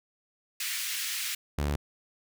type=high-pass noise; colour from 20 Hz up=pink; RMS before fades=-33 dBFS; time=0.6-1.35 s; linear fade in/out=5 ms; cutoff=1900 Hz; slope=24 dB/octave
type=tone; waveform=sawtooth; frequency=72.7 Hz; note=D2; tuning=17 cents flat; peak=-23 dBFS; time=1.58-1.76 s; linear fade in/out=5 ms
effects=none